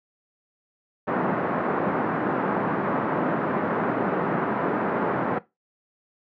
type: band-pass noise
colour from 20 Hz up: pink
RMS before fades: -25 dBFS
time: 1.07-5.39 s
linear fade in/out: 10 ms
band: 170 to 1500 Hz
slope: 24 dB/octave
effects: noise-tail reverb RT60 0.2 s tail -18 dB re dry